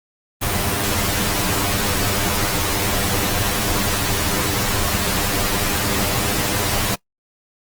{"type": "noise with comb filter", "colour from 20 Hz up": "pink", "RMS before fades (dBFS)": -20, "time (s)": [0.41, 6.96], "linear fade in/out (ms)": 20, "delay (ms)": 10, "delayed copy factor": 0.95, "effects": ["noise-tail reverb RT60 0.1 s tail -22 dB re dry", "Opus 24 kbps"]}